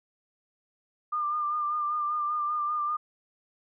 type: tone with vibrato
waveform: sine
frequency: 1200 Hz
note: D6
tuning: 37 cents sharp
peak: -26 dBFS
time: 1.12-2.97 s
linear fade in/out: 10 ms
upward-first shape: sine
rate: 5.1 Hz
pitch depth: 32 cents each way
effects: none